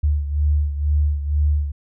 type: beating tone pair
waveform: sine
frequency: 73.42 / 75.52 Hz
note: D2 / D2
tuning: 0 / +49 cents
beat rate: 2.1 Hz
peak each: -17 / -23 dBFS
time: 0.03-1.72 s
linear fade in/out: 10 ms
effects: none